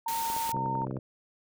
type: tone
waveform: sine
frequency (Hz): 915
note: A#5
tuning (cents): -32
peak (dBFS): -29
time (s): 0.06-0.85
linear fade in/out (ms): 5
type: noise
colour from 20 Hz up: white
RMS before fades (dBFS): -37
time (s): 0.08-0.52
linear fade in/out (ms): 2
type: clicks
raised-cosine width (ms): 1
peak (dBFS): -26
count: 10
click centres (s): 0.301 / 0.365 / 0.493 / 0.567 / 0.66 / 0.753 / 0.818 / 0.87 / 0.91 / 0.968
type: harmonic tone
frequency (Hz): 65.41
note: C2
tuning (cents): 0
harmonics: 2 / 3 / 4 / 5 / 6 / 7 / 8 / 9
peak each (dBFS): -35 / -39 / -41 / -43 / -45 / -46 / -47 / -48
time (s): 0.53-0.99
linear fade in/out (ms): 5
effects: none